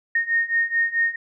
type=beating tone pair; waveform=sine; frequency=1845 / 1849.6 Hz; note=A#6 / A#6; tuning=-18 / -14 cents; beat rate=4.6 Hz; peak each=-23 / -21 dBFS; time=0.15-1.16 s; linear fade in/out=5 ms; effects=none